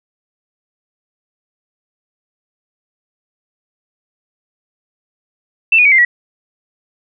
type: tone with pitch steps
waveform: sine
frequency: 2667 / 2460 / 2269 / 2092 / 1929.9 Hz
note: E7 / D#7 / C#7 / C7 / B6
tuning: +20 / -20 / +40 / -1 / -40 cents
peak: -6 dBFS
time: 5.72-6.05 s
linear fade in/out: 5 ms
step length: 66 ms
effects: none